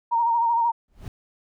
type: tone with vibrato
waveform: sine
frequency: 932.3 Hz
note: A#5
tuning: in tune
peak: -18 dBFS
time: 0.11-0.72 s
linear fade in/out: 20 ms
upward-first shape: sine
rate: 13 Hz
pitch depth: 38 cents each way
type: noise with exponential growth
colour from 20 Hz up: brown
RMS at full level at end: -30 dBFS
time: 0.88-1.08 s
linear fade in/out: 2 ms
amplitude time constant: 43 ms
effects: none